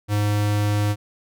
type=tone; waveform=square; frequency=103.83 Hz; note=G#2; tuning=in tune; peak=-19 dBFS; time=0.08-0.96 s; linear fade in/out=50 ms; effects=none